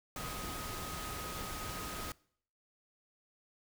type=tone in noise; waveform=sine; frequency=1256 Hz; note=D#6; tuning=16 cents sharp; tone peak=-46 dBFS; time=0.16-2.12 s; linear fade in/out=2 ms; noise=pink; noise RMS=-42 dBFS; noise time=0.16-2.12 s; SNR=-7 dB; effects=noise-tail reverb RT60 0.6 s tail -23 dB re dry